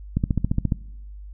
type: click train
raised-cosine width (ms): 5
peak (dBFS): -8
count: 9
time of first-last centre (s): 0.17-0.722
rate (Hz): 14.5
effects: noise-tail reverb RT60 1.0 s tail -23 dB re dry + added 50 Hz sine -36 dBFS peak until 1.33 s